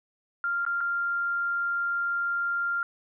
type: tone with dropouts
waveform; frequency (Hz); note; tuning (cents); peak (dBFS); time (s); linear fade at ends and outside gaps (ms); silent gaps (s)
sine; 1393; F6; -5; -25; 0.44-2.83; 1; 0.651-0.664 / 0.806-0.81
effects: none